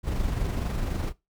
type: noise with amplitude modulation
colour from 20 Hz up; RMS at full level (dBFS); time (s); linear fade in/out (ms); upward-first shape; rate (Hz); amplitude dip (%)
brown; -26; 0.03-1.13; 50; sine; 24; 40
effects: noise-tail reverb RT60 0.2 s tail -19 dB re dry